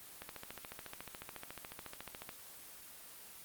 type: click train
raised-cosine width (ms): 0.3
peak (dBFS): -28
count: 30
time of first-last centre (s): 0.22-2.291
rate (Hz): 14
effects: white hiss -53 dBFS RMS until 3.44 s + Opus 24 kbps